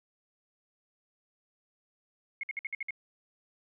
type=tone bursts; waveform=sine; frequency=2164 Hz; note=C#7; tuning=42 cents flat; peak=-32 dBFS; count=7; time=2.41-2.907 s; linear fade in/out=2 ms; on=23 ms; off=56 ms; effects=none

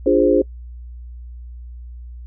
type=chord; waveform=sine; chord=D half-diminished seventh; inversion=none; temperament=equal with one note detuned; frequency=293.7 / 349.2 / 412 / 523.3 Hz; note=D4 / F4 / Ab4 / C5; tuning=0 / 0 / -14 / 0 cents; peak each=-17 dBFS; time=0.06-0.42 s; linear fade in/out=5 ms; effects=noise-tail reverb RT60 0.1 s tail -25 dB re dry + added 60 Hz sine -32 dBFS peak until 2.26 s

